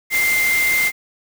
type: tone in noise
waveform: sine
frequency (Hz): 2093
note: C7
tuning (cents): 0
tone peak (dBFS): -15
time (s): 0.1-0.92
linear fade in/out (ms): 50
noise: white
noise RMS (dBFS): -24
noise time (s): 0.1-0.92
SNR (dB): +6
effects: none